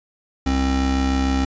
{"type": "tone pair together", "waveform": "square", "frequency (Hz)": [66.7, 266.8], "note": ["C2", "C4"], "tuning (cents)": [34, 34], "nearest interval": "2 octaves", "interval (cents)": 2400, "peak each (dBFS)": -21, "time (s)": [0.46, 1.45], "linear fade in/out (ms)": 5, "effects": ["resampled to 16000 Hz"]}